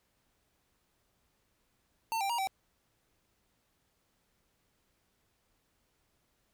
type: tone with pitch steps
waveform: square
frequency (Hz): 901 / 787 / 945 / 771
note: A5 / G5 / A#5 / G5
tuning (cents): +41 / +7 / +23 / -29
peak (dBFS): -31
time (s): 2.12-2.472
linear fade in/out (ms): 0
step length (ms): 88
effects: pink hiss -75 dBFS RMS until 6.53 s